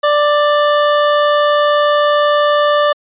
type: tone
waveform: 25% pulse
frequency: 589 Hz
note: D5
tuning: 5 cents sharp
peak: -6 dBFS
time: 0.03-2.93 s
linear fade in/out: 10 ms
effects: resampled to 8000 Hz